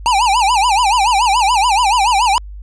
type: tone with vibrato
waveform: square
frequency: 880 Hz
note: A5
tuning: in tune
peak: -11 dBFS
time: 0.06-2.38 s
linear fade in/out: 0 ms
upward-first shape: sine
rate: 7 Hz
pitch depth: 230 cents each way
effects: added 50 Hz sine -28 dBFS peak until 2.62 s + resampled to 22050 Hz